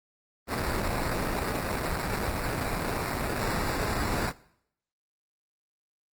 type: noise with sample-and-hold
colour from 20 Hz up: pink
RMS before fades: -29 dBFS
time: 0.47-4.33 s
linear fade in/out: 50 ms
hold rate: 3150 Hz
effects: noise-tail reverb RT60 0.7 s tail -20 dB re dry + Opus 24 kbps